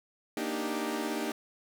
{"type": "chord", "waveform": "sawtooth", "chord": "Eb major seventh", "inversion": "second", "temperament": "equal", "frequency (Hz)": [233.1, 293.7, 311.1, 392], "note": ["Bb3", "D4", "Eb4", "G4"], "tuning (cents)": [0, 0, 0, 0], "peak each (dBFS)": -33, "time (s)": [0.37, 1.32], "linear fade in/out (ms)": 2, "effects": []}